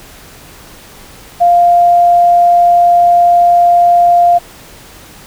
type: tone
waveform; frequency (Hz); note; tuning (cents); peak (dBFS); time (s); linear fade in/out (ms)
sine; 698; F5; -1; -4; 1.4-4.39; 20
effects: pink hiss -36 dBFS RMS until 5.26 s